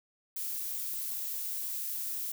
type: noise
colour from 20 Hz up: violet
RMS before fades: -36 dBFS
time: 0.36-2.32 s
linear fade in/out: 5 ms
effects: none